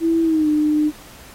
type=tone with pitch glide; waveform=sine; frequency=329.6 to 302.2 Hz; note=E4 to D4; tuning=0 to +50 cents; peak=-14 dBFS; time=0-0.92 s; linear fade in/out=50 ms; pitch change=-150 cents; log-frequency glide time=0.23-0.48 s; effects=pink hiss -43 dBFS RMS until 1.34 s + AAC 48 kbps

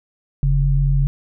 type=tone pair together; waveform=sine; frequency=43.85 / 139.2 Hz; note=F1 / C#3; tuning=+8 / +8 cents; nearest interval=octave + minor sixth; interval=2000 cents; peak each=-16 dBFS; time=0.43-1.07 s; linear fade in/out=0 ms; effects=none

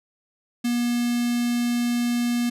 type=tone with notch filter; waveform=square; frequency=240 Hz; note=B3; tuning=49 cents flat; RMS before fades=-23 dBFS; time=0.64-2.5 s; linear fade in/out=10 ms; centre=900 Hz; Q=0.62; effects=resampled to 32000 Hz

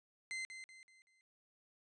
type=tone with echo; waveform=40% pulse; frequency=2070 Hz; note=C7; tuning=19 cents flat; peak=-39 dBFS; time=0.31-0.45 s; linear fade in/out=0 ms; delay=190 ms; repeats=4; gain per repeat=-8 dB; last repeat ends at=1.21 s; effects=resampled to 24000 Hz

